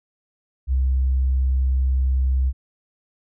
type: tone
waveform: sine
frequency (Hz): 65.41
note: C2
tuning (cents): 0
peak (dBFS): -15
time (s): 0.67-2.53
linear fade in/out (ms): 50
effects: tanh soft clip ceiling -13 dBFS